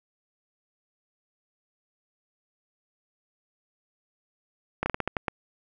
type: slowing click train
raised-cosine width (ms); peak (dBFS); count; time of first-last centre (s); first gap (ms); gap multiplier
0.5; -11; 8; 4.83-5.282; 30; 1.25
effects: none